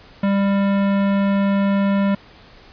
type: tone with hard clipping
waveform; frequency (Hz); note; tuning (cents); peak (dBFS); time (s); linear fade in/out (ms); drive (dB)
sine; 198.3; G3; +20; -17; 0.23-2.15; 5; 18
effects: pink hiss -46 dBFS RMS until 2.72 s + resampled to 11025 Hz